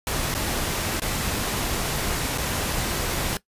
pink noise with dropouts, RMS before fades -26 dBFS, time 0.07-3.37 s, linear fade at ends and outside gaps 1 ms, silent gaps 0.341-0.349 / 0.998-1.019 / 2.377-2.382 s, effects noise-tail reverb RT60 0.1 s tail -18 dB re dry + resampled to 32000 Hz

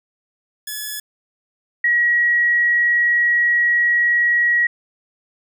5% pulse / sine tone pair in turn, 1708 / 1909.6 Hz, G#6 / A#6, +48 / +41 cents, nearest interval major second, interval 193 cents, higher second, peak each -15 / -13 dBFS, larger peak second, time 0.67-1 / 1.84-4.67 s, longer second, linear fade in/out 5 ms, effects none

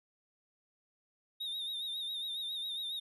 triangle tone with vibrato, 3696 Hz, A#7, 16 cents flat, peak -35 dBFS, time 1.4-3 s, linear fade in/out 10 ms, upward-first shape sine, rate 7.3 Hz, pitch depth 64 cents each way, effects none

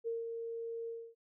sine tone with ADSR envelope, 459.9 Hz, A#4, 23 cents flat, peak -33 dBFS, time 0.04-1.15 s, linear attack 33 ms, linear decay 170 ms, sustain -5 dB, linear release 270 ms, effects none

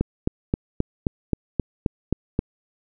click train, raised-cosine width 3 ms, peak -7 dBFS, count 10, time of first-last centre 0.01-2.391 s, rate 3.78 Hz, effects none

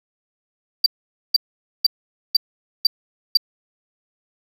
triangle tone bursts, 4688 Hz, D8, 4 cents flat, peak -8 dBFS, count 6, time 0.84-3.372 s, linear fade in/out 5 ms, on 22 ms, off 480 ms, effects none

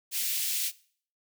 white high-pass noise, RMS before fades -30 dBFS, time 0.11-0.72 s, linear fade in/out 50 ms, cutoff 2300 Hz, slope 24 dB/octave, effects noise-tail reverb RT60 0.5 s tail -20 dB re dry

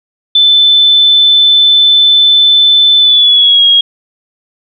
sine tone with pitch glide, 3520 to 3284 Hz, A7 to G#7, 0 to -20 cents, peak -3 dBFS, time 0.35-3.81 s, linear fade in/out 5 ms, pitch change -120 cents, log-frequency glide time 2.99-3.65 s, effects none

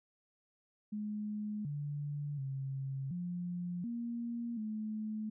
sine tone with pitch steps, 210.4 / 145.5 / 135.3 / 176.5 / 235.4 / 215.6 Hz, G#3 / D3 / C#3 / F3 / A#3 / A3, +23 / -16 / -42 / +19 / +17 / -35 cents, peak -36 dBFS, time 0.92-5.3 s, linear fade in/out 10 ms, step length 730 ms, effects none

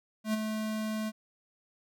square tone with ADSR envelope, 216.8 Hz, A3, 25 cents flat, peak -26 dBFS, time 0.24-1.12 s, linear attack 97 ms, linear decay 18 ms, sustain -6 dB, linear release 41 ms, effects none

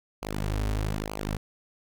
sawtooth tone with flanger, 51.91 Hz, G#1, in tune, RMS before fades -30 dBFS, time 0.22-1.37 s, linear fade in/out 5 ms, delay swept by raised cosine 0.54 to 6.04 ms, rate 1.1 Hz, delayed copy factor -0.85, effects none

